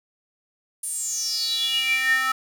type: tone with high-pass filter sweep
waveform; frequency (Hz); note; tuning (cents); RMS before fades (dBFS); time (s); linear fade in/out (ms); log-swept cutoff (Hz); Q
square; 261.6; C4; 0; -24; 0.83-2.32; 5; 9700 to 1400; 9.8
effects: none

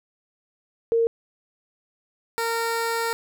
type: tone pair in turn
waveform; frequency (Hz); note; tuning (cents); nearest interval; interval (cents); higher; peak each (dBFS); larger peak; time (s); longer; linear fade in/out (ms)
sine / 15% pulse; 460 / 460; A#4 / A#4; -23 / -23; unison; 0; neither; -17; neither; 0.92-1.07 / 2.38-3.13; second; 0
effects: none

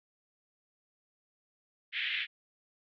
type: band-pass noise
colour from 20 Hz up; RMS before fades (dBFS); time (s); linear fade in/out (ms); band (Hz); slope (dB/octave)
pink; -34; 1.92-2.27; 50; 1800 to 3400; 48
effects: none

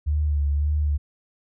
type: tone with vibrato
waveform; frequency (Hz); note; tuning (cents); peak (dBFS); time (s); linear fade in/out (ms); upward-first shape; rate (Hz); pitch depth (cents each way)
sine; 73.42; D2; 0; -19; 0.06-0.98; 20; sine; 1.8; 45
effects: none

